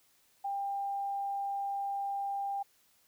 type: tone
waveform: sine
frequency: 796 Hz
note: G5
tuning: 26 cents sharp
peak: -32 dBFS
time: 0.44-2.63 s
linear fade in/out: 10 ms
effects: white hiss -68 dBFS RMS until 3.07 s